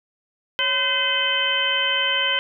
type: harmonic tone with a mistuned harmonic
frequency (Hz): 512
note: C5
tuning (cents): -38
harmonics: 1 / 2 / 3 / 4 / 5 / 6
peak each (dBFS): -31 / -30 / -26 / -27 / -28 / -21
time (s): 0.59-2.39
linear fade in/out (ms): 0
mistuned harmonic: 1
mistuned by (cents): +130
effects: none